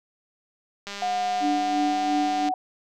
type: click train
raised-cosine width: 0.2 ms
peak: -18 dBFS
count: 326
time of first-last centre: 0.87-2.487 s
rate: 201 Hz
type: tone with pitch glide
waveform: sine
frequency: 727 to 744.9 Hz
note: F#5 to F#5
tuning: -31 to +11 cents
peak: -23 dBFS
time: 1.02-2.54 s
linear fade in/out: 2 ms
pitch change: +42 cents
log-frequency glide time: 1.28-2.01 s
type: tone with tremolo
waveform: sine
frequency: 294.7 Hz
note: D4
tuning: 6 cents sharp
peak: -22 dBFS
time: 1.4-2.52 s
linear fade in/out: 50 ms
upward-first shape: sine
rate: 2.9 Hz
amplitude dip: 65%
effects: none